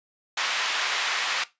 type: band-pass noise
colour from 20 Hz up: white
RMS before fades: -27 dBFS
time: 0.37-1.44 s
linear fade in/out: 5 ms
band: 1000 to 3200 Hz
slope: 12 dB/octave
effects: noise-tail reverb RT60 0.2 s tail -17 dB re dry + resampled to 16000 Hz